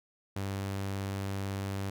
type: tone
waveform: sawtooth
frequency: 98 Hz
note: G2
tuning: in tune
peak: -29 dBFS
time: 0.36-1.9 s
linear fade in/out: 5 ms
effects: none